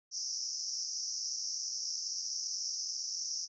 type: band-pass noise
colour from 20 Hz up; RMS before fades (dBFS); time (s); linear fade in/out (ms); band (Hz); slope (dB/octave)
pink; -38; 0.11-3.48; 50; 5200 to 6000; 96
effects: none